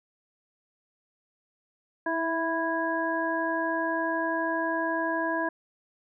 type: harmonic tone with a mistuned harmonic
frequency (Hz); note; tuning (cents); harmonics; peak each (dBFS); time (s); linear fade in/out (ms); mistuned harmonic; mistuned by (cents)
329.6; E4; 0; 1 / 2 / 3 / 5; -31 / -31 / -31 / -31; 2.06-5.49; 5; 1; -19
effects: none